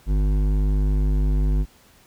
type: tone with hard clipping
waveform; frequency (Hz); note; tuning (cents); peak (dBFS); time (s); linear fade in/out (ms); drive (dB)
sine; 50.3; G1; +45; -19; 0.06-1.66; 50; 12
effects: pink hiss -54 dBFS RMS until 2.06 s